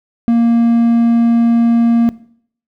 triangle tone, 233.1 Hz, A#3, in tune, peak -6 dBFS, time 0.28-2.09 s, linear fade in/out 0 ms, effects noise-tail reverb RT60 0.6 s tail -19 dB re dry

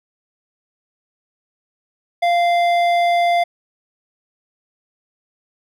triangle tone with hard clipping, 694 Hz, F5, 11 cents flat, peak -15 dBFS, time 2.22-3.44 s, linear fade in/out 10 ms, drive 14 dB, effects none

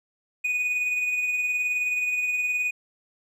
triangle tone with tremolo, 2477 Hz, D#7, 8 cents flat, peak -20 dBFS, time 0.44-2.71 s, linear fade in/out 10 ms, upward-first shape sine, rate 19 Hz, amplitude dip 35%, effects resampled to 32000 Hz

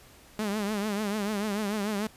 sawtooth tone with vibrato, 207.7 Hz, G#3, in tune, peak -24 dBFS, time 0.39-2.07 s, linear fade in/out 2 ms, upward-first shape triangle, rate 6.8 Hz, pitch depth 110 cents each way, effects pink hiss -54 dBFS RMS until 2.16 s + resampled to 32000 Hz

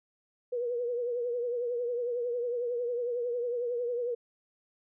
sine tone with vibrato, 482.8 Hz, B4, 39 cents flat, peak -29 dBFS, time 0.52-4.15 s, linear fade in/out 10 ms, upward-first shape triangle, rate 11 Hz, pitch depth 67 cents each way, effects none

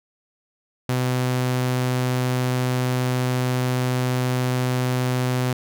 sawtooth tone, 126.5 Hz, B2, 42 cents sharp, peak -16 dBFS, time 0.89-5.53 s, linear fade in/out 2 ms, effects none

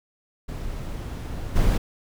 brown noise with level steps, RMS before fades -31 / -20 dBFS, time 0.48-1.78 s, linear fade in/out 10 ms, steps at 1.55 s, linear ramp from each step 20 ms, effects none

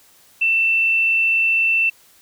sine tone, 2676 Hz, E7, 25 cents sharp, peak -14 dBFS, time 0.41-1.9 s, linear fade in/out 10 ms, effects white hiss -52 dBFS RMS until 2.21 s

